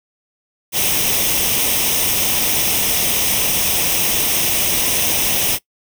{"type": "noise with comb filter", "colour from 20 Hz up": "white", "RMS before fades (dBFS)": -17, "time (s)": [0.72, 5.59], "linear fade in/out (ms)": 50, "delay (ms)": 0.34, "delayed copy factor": 0.6, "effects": ["noise-tail reverb RT60 0.1 s tail -21 dB re dry"]}